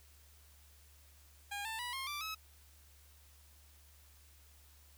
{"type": "tone with pitch steps", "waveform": "15% pulse", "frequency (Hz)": [811, 889.5, 975.7, 1070.1, 1173.7, 1287.4], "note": ["G#5", "A5", "B5", "C6", "D6", "E6"], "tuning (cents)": [-41, 19, -21, 39, -1, -41], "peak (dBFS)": -33, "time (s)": [1.51, 2.35], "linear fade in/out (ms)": 10, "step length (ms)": 140, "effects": ["added 72 Hz sine -61 dBFS peak until 4.97 s", "white hiss -65 dBFS RMS until 4.97 s"]}